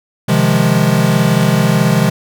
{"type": "chord", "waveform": "square", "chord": "F minor seventh", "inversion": "second", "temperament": "equal with one note detuned", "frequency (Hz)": [130.81, 155.56, 173.81, 207.7], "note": ["C3", "Eb3", "F3", "Ab3"], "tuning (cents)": [0, 0, -8, 0], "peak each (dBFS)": -16, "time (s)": [0.28, 2.1], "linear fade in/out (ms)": 10, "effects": []}